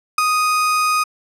35% pulse tone with ADSR envelope, 1244.5 Hz, D#6, in tune, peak -7 dBFS, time 0.18-1.04 s, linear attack 5 ms, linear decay 5 ms, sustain -6 dB, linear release 12 ms, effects low-pass 12000 Hz 12 dB/octave

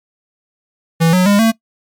square tone with pitch steps, 164.81 / 182.87 / 202.9 / 225.1 Hz, E3 / F#3 / G#3 / A3, 0 / -20 / -40 / +40 cents, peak -9 dBFS, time 1-1.52 s, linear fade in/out 20 ms, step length 130 ms, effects noise-tail reverb RT60 0.1 s tail -20 dB re dry + MP3 96 kbps

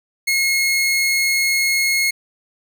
sawtooth tone, 2164 Hz, C#7, 42 cents flat, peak -12 dBFS, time 0.27-2.11 s, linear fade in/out 10 ms, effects none

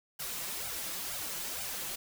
white noise with flanger, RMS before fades -38 dBFS, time 0.19-1.96 s, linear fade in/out 10 ms, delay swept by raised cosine 1.3 to 6.1 ms, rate 2.1 Hz, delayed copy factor +0.8, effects none

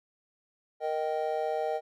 triangle chord, Eb major, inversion second, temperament just, 466.7 / 622.3 / 777.8 Hz, Bb4 / Eb5 / G5, +2 / 0 / -14 cents, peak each -31 / -30 / -31 dBFS, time 0.8-1.81 s, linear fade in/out 50 ms, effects none

